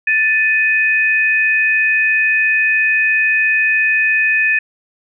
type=tone pair together; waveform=sine; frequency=1760 / 2503 Hz; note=A6 / D#7; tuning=0 / +10 cents; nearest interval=tritone; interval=610 cents; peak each=-14 dBFS; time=0.07-4.59 s; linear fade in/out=5 ms; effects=none